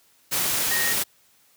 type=tone in noise; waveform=sine; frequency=1864.7 Hz; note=A#6; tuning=in tune; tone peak=-25 dBFS; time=0.7-0.94 s; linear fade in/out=20 ms; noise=white; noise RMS=-24 dBFS; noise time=0.31-1.04 s; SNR=-4 dB; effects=white hiss -60 dBFS RMS until 1.56 s + high-pass 60 Hz 12 dB/octave